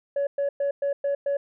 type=tone bursts; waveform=sine; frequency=563 Hz; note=C#5; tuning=27 cents sharp; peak=-20 dBFS; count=6; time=0.16-1.37 s; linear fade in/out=5 ms; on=110 ms; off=110 ms; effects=tanh soft clip ceiling -20 dBFS